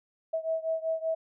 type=beating tone pair; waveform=sine; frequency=645 / 650.2 Hz; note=E5 / E5; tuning=-38 / -24 cents; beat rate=5.2 Hz; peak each=-30 / -32 dBFS; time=0.33-1.15 s; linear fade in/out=10 ms; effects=none